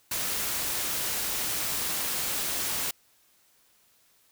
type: noise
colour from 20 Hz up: white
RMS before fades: -30 dBFS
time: 0.11-2.91 s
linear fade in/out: 5 ms
effects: white hiss -64 dBFS RMS until 4.31 s